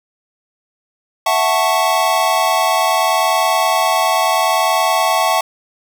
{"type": "chord", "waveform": "square", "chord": "F# minor seventh", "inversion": "third", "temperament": "equal", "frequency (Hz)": [659.3, 740, 880, 1108.7], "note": ["E5", "F#5", "A5", "C#6"], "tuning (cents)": [0, 0, 0, 0], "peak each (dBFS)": -19, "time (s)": [1.26, 5.41], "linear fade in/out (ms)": 5, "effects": []}